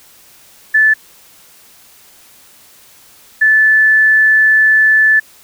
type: tone pair in turn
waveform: sine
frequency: 1745 / 1745 Hz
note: A6 / A6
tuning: -15 / -15 cents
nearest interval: unison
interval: 0 cents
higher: neither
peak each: -6 dBFS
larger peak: neither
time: 0.74-0.94 / 3.41-5.2 s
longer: second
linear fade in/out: 10 ms
effects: white hiss -44 dBFS RMS until 5.43 s